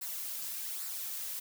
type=noise with flanger; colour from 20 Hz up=blue; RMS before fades=-39 dBFS; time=0.01-1.4 s; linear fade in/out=10 ms; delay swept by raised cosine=0.31 to 2.81 ms; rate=1.2 Hz; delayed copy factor=-0.5; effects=none